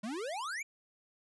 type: exponential sweep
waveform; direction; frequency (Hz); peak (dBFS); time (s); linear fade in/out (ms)
square; up; 197.9 to 2418; -37; 0.03-0.63; 10
effects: resampled to 24000 Hz